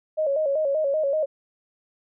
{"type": "tone with vibrato", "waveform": "sine", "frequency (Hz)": 588, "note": "D5", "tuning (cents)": 2, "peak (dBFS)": -20, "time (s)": [0.17, 1.26], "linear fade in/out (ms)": 20, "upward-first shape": "square", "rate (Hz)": 5.2, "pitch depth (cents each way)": 100, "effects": []}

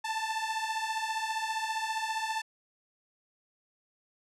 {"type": "beating tone pair", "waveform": "sawtooth", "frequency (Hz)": [876, 891], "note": ["A5", "A5"], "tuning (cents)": [-8, 22], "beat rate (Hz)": 15, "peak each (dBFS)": [-30, -30], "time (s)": [0.04, 2.42], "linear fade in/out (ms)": 10, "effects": ["low-pass 8000 Hz 12 dB/octave"]}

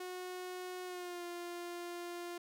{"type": "tone with pitch glide", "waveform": "sawtooth", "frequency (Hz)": [364.7, 348.6], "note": ["F#4", "F4"], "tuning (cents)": [-25, -3], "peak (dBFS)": -38, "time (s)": [0, 2.38], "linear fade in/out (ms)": 5, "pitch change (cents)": -78, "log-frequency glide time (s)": [0.85, 1.24], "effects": []}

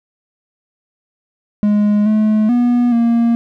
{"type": "tone with pitch steps", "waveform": "triangle", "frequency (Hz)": [208, 214.8, 242.6, 233.4], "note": ["G#3", "A3", "B3", "A#3"], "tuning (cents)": [3, -41, -31, 2], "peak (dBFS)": -8, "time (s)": [1.63, 3.35], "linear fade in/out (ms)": 0, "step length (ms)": 430, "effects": []}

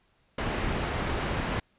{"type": "low-pass noise", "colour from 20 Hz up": "pink", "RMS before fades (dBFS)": -30, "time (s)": [0.38, 1.6], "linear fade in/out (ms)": 5, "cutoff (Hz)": 2600, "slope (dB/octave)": 12, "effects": ["pink hiss -68 dBFS RMS until 1.78 s", "resampled to 8000 Hz"]}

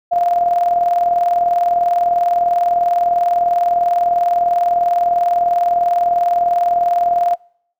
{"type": "tone with tremolo", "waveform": "sine", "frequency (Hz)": 698.5, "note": "F5", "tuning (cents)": 0, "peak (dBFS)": -10, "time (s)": [0.11, 7.36], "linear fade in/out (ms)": 20, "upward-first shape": "square", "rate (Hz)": 20, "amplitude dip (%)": 45, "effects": ["noise-tail reverb RT60 0.7 s tail -26 dB re dry"]}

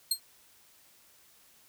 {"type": "tone with exponential decay", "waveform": "20% pulse", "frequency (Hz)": 4208, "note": "C8", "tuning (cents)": 9, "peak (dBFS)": -16, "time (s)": [0.11, 0.2], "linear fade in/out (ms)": 5, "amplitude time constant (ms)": 19, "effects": ["white hiss -61 dBFS RMS until 1.68 s"]}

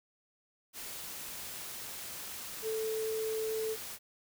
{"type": "tone in noise", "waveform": "sine", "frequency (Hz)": 440, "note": "A4", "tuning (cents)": 0, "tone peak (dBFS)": -32, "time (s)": [2.62, 3.77], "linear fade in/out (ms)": 50, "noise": "white", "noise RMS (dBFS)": -43, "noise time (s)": [0.73, 3.99], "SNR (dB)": 8, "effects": []}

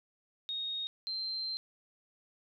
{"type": "tone pair in turn", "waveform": "sine", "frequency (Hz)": [3729, 4133], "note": ["A#7", "C8"], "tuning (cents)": [0, -22], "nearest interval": "major second", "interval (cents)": 178, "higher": "second", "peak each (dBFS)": [-34, -34], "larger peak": "neither", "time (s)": [[0.49, 0.87], [1.07, 1.57]], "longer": "second", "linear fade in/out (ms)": 0, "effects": []}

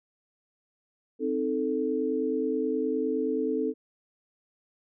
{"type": "chord", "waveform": "sine", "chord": "A diminished", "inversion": "first", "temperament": "equal", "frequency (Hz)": [261.6, 311.1, 440], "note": ["C4", "Eb4", "A4"], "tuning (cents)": [0, 0, 0], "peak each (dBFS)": [-30, -31, -28], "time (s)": [1.19, 3.74], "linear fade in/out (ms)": 50, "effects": []}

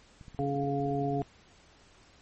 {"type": "clicks", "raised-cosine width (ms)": 5, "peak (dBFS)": -36, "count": 12, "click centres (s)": [0.212, 0.282, 0.347, 0.406, 0.639, 0.802, 0.858, 0.908, 0.953, 1.108, 1.196, 1.228]}
{"type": "harmonic tone", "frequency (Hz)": 140.4, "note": "C#3", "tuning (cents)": 22, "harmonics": [1, 2, 3, 5], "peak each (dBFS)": [-33, -33, -33, -33], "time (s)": [0.39, 1.22], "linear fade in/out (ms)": 0}
{"effects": ["pink hiss -59 dBFS RMS until 2.21 s", "MP3 32 kbps"]}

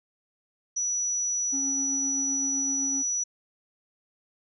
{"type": "tone", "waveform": "sine", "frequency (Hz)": 5890, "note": "F#8", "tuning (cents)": -9, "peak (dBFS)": -25, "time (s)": [0.76, 3.24], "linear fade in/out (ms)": 10}
{"type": "tone with tremolo", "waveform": "triangle", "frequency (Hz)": 272.6, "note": "C#4", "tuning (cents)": -29, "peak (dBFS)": -29, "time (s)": [1.52, 3.03], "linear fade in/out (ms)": 20, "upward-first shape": "triangle", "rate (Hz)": 7.8, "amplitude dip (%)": 35}
{"effects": []}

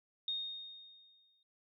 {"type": "tone with exponential decay", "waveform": "sine", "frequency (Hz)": 3700, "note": "A#7", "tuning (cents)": -14, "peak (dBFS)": -33, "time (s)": [0.28, 1.43], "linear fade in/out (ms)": 2, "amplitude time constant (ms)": 250, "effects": []}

